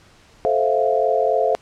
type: chord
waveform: sine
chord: F major seventh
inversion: first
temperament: just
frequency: 436.5 / 523.8 / 654.8 / 698.5 Hz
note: A4 / C5 / E5 / F5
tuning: -14 / +2 / -12 / 0 cents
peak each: -21 dBFS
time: 0.45-1.55 s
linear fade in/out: 0 ms
effects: pink hiss -51 dBFS RMS until 1.61 s + low-pass 7000 Hz 12 dB/octave